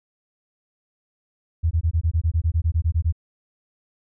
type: tone bursts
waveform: sine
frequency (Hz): 82.3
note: E2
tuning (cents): -2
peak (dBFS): -16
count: 15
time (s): 1.63-3.125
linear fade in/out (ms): 20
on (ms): 81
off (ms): 20
effects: none